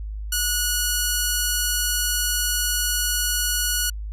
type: tone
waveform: 5% pulse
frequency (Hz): 1460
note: F#6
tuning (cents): -24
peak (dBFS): -9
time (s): 0.32-3.9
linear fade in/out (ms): 5
effects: added 52 Hz sine -28 dBFS peak until 4.12 s + resampled to 32000 Hz